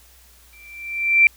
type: tone with exponential growth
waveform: sine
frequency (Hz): 2349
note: D7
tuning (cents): 0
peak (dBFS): -7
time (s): 0.53-1.27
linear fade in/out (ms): 1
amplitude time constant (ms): 160
effects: added 60 Hz sine -52 dBFS peak until 1.36 s + white hiss -52 dBFS RMS until 1.36 s